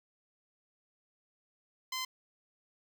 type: tone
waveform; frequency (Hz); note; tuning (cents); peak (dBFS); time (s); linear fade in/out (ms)
10% pulse; 1033; C6; -22; -26; 1.92-2.05; 5
effects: none